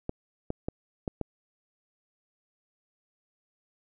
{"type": "clicks", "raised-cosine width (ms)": 2, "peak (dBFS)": -17, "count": 5, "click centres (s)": [0.094, 0.504, 0.685, 1.078, 1.213], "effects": []}